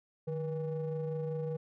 triangle ring-modulated tone, 164.81 Hz, E3, in tune, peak -28 dBFS, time 0.27-1.57 s, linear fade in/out 10 ms, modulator 317 Hz, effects none

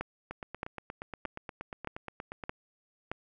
two click trains, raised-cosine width 0.5 ms, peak -19 / -24 dBFS, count 6 / 19, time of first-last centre 0.01-3.116 / 0.31-2.438 s, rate 1.61 / 8.46 Hz, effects none

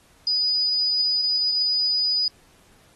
sine tone, 4954 Hz, D#8, 8 cents flat, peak -19 dBFS, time 0.27-2.28 s, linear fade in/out 2 ms, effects pink hiss -57 dBFS RMS until 2.95 s + AAC 32 kbps

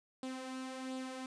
sawtooth tone with flanger, 260 Hz, C4, 11 cents flat, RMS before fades -43 dBFS, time 0.23-1.26 s, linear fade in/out 2 ms, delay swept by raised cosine 0.24 to 3.14 ms, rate 1.4 Hz, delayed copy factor +0.5, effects resampled to 22050 Hz + 11-bit

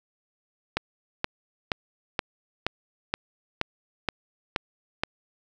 click train, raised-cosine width 0.3 ms, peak -8 dBFS, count 10, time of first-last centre 0.77-5.035 s, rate 2.11 Hz, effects none

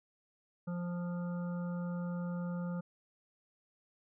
harmonic tone, 175.3 Hz, F3, 7 cents sharp, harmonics 1 / 3 / 5 / 7 / 8, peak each -35 / -46 / -54 / -53 / -55 dBFS, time 0.67-2.81 s, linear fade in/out 10 ms, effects none

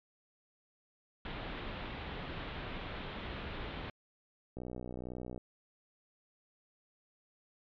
pink low-pass noise, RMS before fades -42 dBFS, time 1.25-3.9 s, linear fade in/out 2 ms, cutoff 3800 Hz, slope 48 dB/octave
click train, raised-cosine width 2 ms, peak -29 dBFS, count 51, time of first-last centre 4.57-5.378 s, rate 61.9 Hz
effects MP3 96 kbps

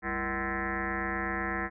sine tone with frequency modulation, 1036 Hz, C6, 17 cents flat, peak -29 dBFS, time 0.02-1.7 s, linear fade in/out 50 ms, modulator 140 Hz, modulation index 6.8, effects none

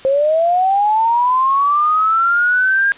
sine linear sweep, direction up, 526 to 1622 Hz, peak -11 dBFS, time 0.05-2.92 s, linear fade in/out 0 ms, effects white hiss -39 dBFS RMS until 2.97 s + resampled to 8000 Hz

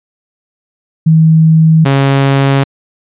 sine / sawtooth tone pair in turn, 160 / 137.4 Hz, D#3 / C#3, +49 / -15 cents, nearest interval minor third, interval 264 cents, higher first, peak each -3 dBFS, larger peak neither, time 1.06-1.85 / 1.85-2.64 s, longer neither, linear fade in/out 10 ms, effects resampled to 8000 Hz

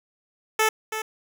10% pulse tone with echo, 436.8 Hz, A4, 13 cents flat, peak -10 dBFS, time 0.59-0.69 s, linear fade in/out 5 ms, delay 330 ms, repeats 1, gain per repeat -9 dB, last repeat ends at 1.02 s, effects none

